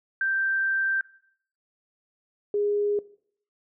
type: tone pair in turn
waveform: sine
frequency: 1568 / 411.7 Hz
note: G6 / G#4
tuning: 0 / -15 cents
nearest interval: octave + major seventh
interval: 2315 cents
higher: first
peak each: -22 dBFS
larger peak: neither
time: 0.21-1.01 / 2.54-2.99 s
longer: first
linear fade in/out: 2 ms
effects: noise-tail reverb RT60 0.6 s tail -19 dB re dry